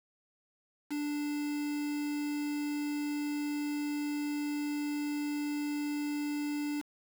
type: tone with quantisation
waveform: triangle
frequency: 293.7 Hz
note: D4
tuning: in tune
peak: -30 dBFS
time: 0.9-6.82 s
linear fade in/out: 20 ms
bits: 7
effects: none